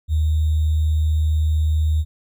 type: tone with sample-and-hold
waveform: sine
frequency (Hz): 77.78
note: D#2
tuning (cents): 0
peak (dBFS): -15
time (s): 0.08-2.05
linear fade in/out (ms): 50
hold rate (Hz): 3675
effects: none